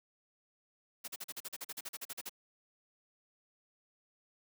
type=noise bursts; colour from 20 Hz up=white; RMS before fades=-42 dBFS; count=16; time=1.04-2.295 s; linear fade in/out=10 ms; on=40 ms; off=41 ms; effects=high-pass 200 Hz 12 dB/octave